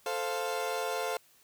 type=chord; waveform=30% pulse; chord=F major; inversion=first; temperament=equal; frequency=440 / 523.3 / 698.5 Hz; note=A4 / C5 / F5; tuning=0 / 0 / 0 cents; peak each=-33 dBFS; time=0.06-1.17 s; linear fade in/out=2 ms; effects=white hiss -63 dBFS RMS until 1.43 s